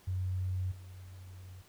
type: tone with level steps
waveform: sine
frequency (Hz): 92.5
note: F#2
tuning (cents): 0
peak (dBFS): -31 / -46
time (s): 0.07-1.62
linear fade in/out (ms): 10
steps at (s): 0.71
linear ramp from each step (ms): 10
effects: pink hiss -61 dBFS RMS until 1.68 s